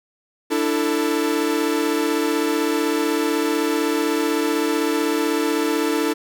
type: chord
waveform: 45% pulse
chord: D suspended second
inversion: none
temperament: equal with one note detuned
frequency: 293.7 / 329.6 / 444.6 Hz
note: D4 / E4 / A4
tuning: 0 / 0 / +18 cents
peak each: -23 dBFS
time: 0.5-6.14 s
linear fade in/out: 20 ms
effects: none